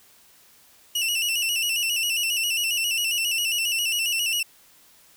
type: tone with vibrato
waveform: sawtooth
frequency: 2794 Hz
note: F7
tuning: in tune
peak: -19 dBFS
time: 0.95-4.43 s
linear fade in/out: 5 ms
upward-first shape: square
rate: 7.4 Hz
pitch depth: 66 cents each way
effects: white hiss -55 dBFS RMS until 5.16 s